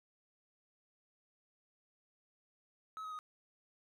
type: tone with pitch steps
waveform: triangle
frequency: 1286 / 1266.1 / 1246.5 Hz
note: E6 / D#6 / D#6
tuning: -43 / +30 / +3 cents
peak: -40 dBFS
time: 2.97-3.189 s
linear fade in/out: 0 ms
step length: 73 ms
effects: none